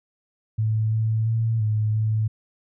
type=tone with pitch steps; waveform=sine; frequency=109.5 / 110.7 / 113.2 / 107.6 / 109.1 Hz; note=A2 / A2 / A2 / A2 / A2; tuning=-8 / +11 / +50 / -38 / -14 cents; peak=-19 dBFS; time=0.58-2.28 s; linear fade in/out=10 ms; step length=340 ms; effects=none